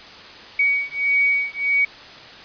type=beating tone pair; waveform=sine; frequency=2253 / 2254.6 Hz; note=C#7 / C#7; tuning=+28 / +29 cents; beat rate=1.6 Hz; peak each=-20 dBFS; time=0.59-1.85 s; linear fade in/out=5 ms; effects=white hiss -40 dBFS RMS until 2.44 s + resampled to 11025 Hz